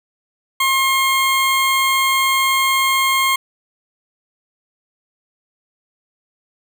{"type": "tone", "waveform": "20% pulse", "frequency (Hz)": 1071, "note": "C6", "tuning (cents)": 40, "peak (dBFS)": -9, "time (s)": [0.6, 3.36], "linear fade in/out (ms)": 5, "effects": []}